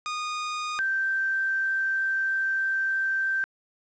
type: tone pair in turn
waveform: sawtooth / sine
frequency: 1231 / 1563.2 Hz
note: D#6 / G6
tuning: -19 / -5 cents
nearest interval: major third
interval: 414 cents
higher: second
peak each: -25 / -23 dBFS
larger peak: second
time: 0.06-0.79 / 0.79-3.44 s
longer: second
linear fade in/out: 0 ms
effects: resampled to 16000 Hz + 9-bit